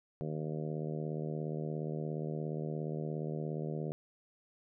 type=harmonic tone; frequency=77.1 Hz; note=D#2; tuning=15 cents flat; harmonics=2 / 3 / 4 / 5 / 6 / 7 / 8 / 9; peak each=-37 / -44 / -47 / -43 / -45 / -47 / -50 / -53 dBFS; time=0.21-3.92 s; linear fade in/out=0 ms; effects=none